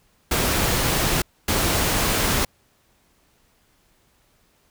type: noise bursts at uneven times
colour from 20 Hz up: pink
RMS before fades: -21 dBFS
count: 2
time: 0.31-1.22 / 1.48-2.45 s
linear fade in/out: 5 ms
effects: pink hiss -62 dBFS RMS until 4.7 s